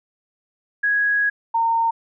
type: tone pair in turn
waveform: sine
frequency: 1661.2 / 915.8 Hz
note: G#6 / A#5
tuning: 0 / -31 cents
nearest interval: minor seventh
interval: 1031 cents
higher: first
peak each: -16 dBFS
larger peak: neither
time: 0.83-1.3 / 1.54-1.91 s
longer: first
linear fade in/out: 10 ms
effects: none